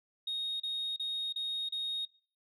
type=tone bursts; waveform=sine; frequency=3729 Hz; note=A#7; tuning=in tune; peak=-31 dBFS; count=5; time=0.27-2.052 s; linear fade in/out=5 ms; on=330 ms; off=33 ms; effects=noise-tail reverb RT60 0.5 s tail -25 dB re dry + tanh soft clip ceiling -30 dBFS